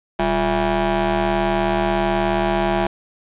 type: ring-modulated tone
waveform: 20% pulse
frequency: 155.56 Hz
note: D#3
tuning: in tune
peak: -9 dBFS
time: 0.19-2.87 s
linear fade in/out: 5 ms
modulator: 506 Hz
effects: resampled to 8000 Hz + 8-bit